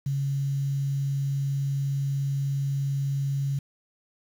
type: tone with quantisation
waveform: sine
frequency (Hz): 138.59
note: C#3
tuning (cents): 0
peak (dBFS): -24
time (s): 0.06-3.59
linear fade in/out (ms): 5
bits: 8
effects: none